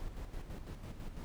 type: noise with tremolo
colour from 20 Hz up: brown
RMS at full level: -42 dBFS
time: 0-1.24 s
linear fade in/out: 0 ms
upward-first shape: square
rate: 6 Hz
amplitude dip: 50%
effects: none